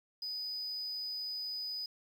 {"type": "tone", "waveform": "sine", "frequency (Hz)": 4978, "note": "D#8", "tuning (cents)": 0, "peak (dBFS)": -34, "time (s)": [0.22, 1.86], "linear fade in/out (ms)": 5, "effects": ["tanh soft clip ceiling -36 dBFS", "10-bit"]}